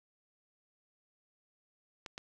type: clicks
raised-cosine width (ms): 0.2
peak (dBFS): -25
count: 2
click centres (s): 2.062 / 2.179
effects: none